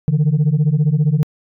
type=beating tone pair; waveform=sine; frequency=143.5 / 158.5 Hz; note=D3 / D#3; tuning=-40 / +32 cents; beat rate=15 Hz; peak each=-13 dBFS; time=0.08-1.23 s; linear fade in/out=0 ms; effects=tanh soft clip ceiling -9 dBFS